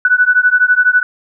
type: beating tone pair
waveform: sine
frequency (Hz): 1480 / 1492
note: F#6 / F#6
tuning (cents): 0 / +14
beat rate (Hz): 12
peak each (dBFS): -11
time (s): 0.05-1.03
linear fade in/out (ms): 2
effects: none